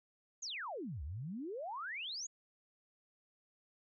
sine exponential two-way sweep, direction down then up, 7020 to 65.41 to 7020 Hz, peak -40 dBFS, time 0.42-2.27 s, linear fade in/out 10 ms, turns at 1.03 s, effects none

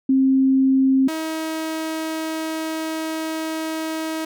sine / sawtooth tone pair in turn, 265.9 / 318.6 Hz, C4 / D#4, +28 / +41 cents, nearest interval minor third, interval 313 cents, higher second, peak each -13 / -20 dBFS, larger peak first, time 0.09-1.08 / 1.08-4.25 s, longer second, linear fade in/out 5 ms, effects none

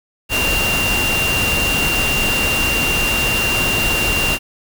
sine tone in noise, 2774 Hz, F7, 12 cents flat, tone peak -17 dBFS, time 0.29-4.39 s, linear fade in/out 50 ms, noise pink, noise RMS -20 dBFS, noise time 0.29-4.39 s, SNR 0 dB, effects none

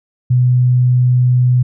sine tone, 125 Hz, B2, 21 cents sharp, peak -8 dBFS, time 0.3-1.63 s, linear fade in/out 10 ms, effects none

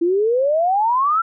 sine exponential sweep, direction up, 329.6 to 1376 Hz, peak -14 dBFS, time 0.01-1.22 s, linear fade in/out 10 ms, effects none

